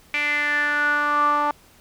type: tone with band-pass filter sweep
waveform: sawtooth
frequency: 293.7 Hz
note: D4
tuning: in tune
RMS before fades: -21 dBFS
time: 0.14-1.51 s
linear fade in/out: 2 ms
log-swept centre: 2300 to 1000 Hz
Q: 7.6
effects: pink hiss -53 dBFS RMS until 1.8 s